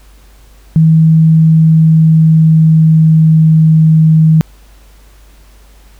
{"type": "tone with pitch glide", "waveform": "sine", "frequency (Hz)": [160.1, 158.44], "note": ["D#3", "D#3"], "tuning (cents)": [50, 32], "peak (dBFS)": -3, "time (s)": [0.76, 4.41], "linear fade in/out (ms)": 0, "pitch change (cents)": -18, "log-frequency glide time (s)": [1.32, 3.72], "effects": ["added 50 Hz sine -38 dBFS peak until 5.99 s", "pink hiss -47 dBFS RMS until 5.99 s"]}